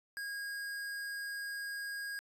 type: tone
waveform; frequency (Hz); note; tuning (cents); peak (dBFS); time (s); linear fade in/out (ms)
square; 1634; G#6; -29; -39; 0.17-2.19; 0
effects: resampled to 32000 Hz